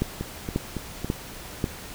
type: two click trains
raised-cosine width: 3 ms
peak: -10 / -16 dBFS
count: 4 / 4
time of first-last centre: 0.02-1.642 / 0.21-1.046 s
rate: 1.85 / 3.59 Hz
effects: pink hiss -40 dBFS RMS until 1.94 s